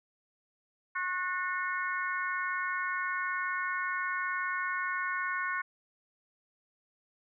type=harmonic tone with a mistuned harmonic; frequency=362.1 Hz; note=F#4; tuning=37 cents flat; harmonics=3 / 4 / 5 / 6; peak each=-35 / -34 / -37 / -40 dBFS; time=0.95-5.62 s; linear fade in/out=10 ms; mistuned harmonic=4; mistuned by=+25 cents; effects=none